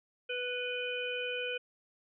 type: harmonic tone with a mistuned harmonic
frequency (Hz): 493.9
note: B4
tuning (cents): 0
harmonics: 1 / 3 / 5 / 6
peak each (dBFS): -37 / -41 / -38 / -41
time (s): 0.29-1.58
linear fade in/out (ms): 10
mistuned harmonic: 6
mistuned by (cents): +35
effects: none

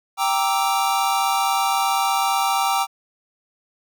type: chord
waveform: square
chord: E half-diminished seventh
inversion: first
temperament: equal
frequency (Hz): 784 / 932.3 / 1174.7 / 1318.5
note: G5 / Bb5 / D6 / E6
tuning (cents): 0 / 0 / 0 / 0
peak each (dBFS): -22 / -25 / -26 / -27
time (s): 0.17-2.87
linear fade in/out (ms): 50
effects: none

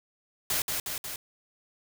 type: noise with echo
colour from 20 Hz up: white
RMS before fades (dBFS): -28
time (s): 0.5-0.62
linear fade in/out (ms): 2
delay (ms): 180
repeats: 3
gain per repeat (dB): -3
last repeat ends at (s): 1.16
effects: none

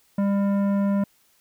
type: tone with tanh clipping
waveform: sine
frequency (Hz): 199.6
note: G3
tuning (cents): +32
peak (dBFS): -21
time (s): 0.18-1.04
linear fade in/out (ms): 5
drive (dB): 13
effects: white hiss -62 dBFS RMS until 1.4 s

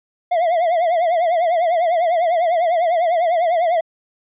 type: tone with vibrato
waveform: triangle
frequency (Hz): 681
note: F5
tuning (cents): -44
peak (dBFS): -12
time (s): 0.31-3.81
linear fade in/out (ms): 10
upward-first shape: triangle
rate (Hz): 10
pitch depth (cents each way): 130
effects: resampled to 8000 Hz

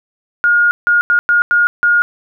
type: tone bursts at uneven times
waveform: sine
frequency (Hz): 1427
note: F6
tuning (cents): +37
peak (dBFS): -8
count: 6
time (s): 0.44-0.71 / 0.87-1.01 / 1.1-1.19 / 1.29-1.42 / 1.51-1.67 / 1.83-2.02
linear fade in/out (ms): 0
effects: none

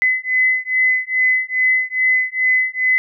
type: beating tone pair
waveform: sine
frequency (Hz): 2023 / 2025.4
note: B6 / B6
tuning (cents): +41 / +43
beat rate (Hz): 2.4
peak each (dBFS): -17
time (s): 0.02-2.98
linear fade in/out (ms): 0
effects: none

